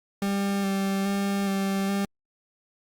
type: tone with vibrato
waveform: 40% pulse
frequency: 196.9 Hz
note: G3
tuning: 8 cents sharp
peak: -23 dBFS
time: 0.22-2.05 s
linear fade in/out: 2 ms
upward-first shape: square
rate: 1.2 Hz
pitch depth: 15 cents each way
effects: Opus 48 kbps